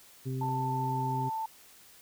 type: harmonic tone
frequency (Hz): 130.81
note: C3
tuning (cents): 0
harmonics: 1 / 2 / 3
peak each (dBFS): -32 / -39 / -41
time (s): 0.25-1.3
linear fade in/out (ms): 20
type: tone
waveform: sine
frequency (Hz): 887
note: A5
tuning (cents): +14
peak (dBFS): -31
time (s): 0.41-1.46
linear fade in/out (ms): 5
type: clicks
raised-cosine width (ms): 1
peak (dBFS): -35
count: 2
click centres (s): 0.433 / 0.489
effects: white hiss -56 dBFS RMS until 2.01 s